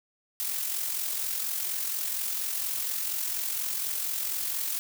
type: noise with amplitude modulation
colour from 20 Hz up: blue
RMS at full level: -29 dBFS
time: 0.4-4.79 s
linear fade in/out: 0 ms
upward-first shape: sine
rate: 44.2 Hz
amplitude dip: 45%
effects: none